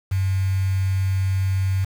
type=tone with quantisation; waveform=sine; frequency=95.5 Hz; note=G2; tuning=45 cents flat; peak=-18 dBFS; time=0.11-1.85 s; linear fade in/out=10 ms; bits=6; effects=none